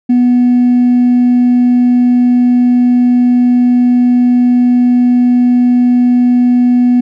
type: tone with hard clipping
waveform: triangle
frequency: 245.8 Hz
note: B3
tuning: 8 cents flat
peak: -5 dBFS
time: 0.09-7.01 s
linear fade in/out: 10 ms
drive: 2 dB
effects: none